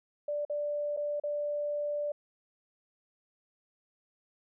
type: tone with dropouts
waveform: sine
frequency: 587.3 Hz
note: D5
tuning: in tune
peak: -30 dBFS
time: 0.28-2.12 s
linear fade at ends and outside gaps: 5 ms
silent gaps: 0.451-0.497 / 0.966-0.972 / 1.199-1.236 s
effects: none